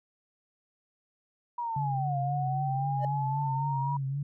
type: linear two-way sweep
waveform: sine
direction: down then up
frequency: 969 to 698.5 to 969 Hz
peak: -30 dBFS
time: 1.58-3.97 s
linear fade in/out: 5 ms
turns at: 2.17 s
type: tone with vibrato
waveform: sine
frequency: 138.3 Hz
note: C#3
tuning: 4 cents flat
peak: -29 dBFS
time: 1.76-4.23 s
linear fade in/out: 5 ms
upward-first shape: triangle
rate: 3.8 Hz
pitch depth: 68 cents each way
type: tone with exponential growth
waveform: triangle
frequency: 601 Hz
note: D5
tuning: 40 cents sharp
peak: -26 dBFS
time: 2.96-3.05 s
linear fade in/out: 2 ms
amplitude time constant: 18 ms
effects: none